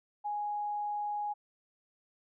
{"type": "tone", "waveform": "sine", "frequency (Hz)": 830, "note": "G#5", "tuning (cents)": -1, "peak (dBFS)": -32, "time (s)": [0.24, 1.34], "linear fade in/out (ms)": 20, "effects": []}